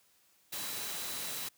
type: tone in noise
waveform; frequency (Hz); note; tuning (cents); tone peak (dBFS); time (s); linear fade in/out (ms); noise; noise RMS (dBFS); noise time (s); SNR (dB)
sine; 3951; B7; 0; -47; 0.52-1.49; 10; white; -39; 0.52-1.49; -11
effects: white hiss -68 dBFS RMS until 1.57 s + high-pass 80 Hz 12 dB/octave